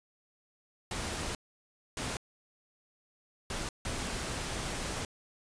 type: noise bursts at uneven times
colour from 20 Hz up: pink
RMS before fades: -36 dBFS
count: 4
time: 0.91-1.35 / 1.97-2.17 / 3.5-3.69 / 3.85-5.05 s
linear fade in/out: 2 ms
effects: resampled to 22050 Hz